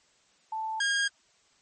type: tone pair in turn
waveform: sine / sawtooth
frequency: 880 / 1623.3 Hz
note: A5 / G#6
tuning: 0 / -40 cents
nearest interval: major seventh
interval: 1060 cents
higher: second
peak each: -30 / -21 dBFS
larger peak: second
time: 0.52-0.8 / 0.8-1.08 s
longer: neither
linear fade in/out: 5 ms
effects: white hiss -65 dBFS RMS until 1.61 s + MP3 32 kbps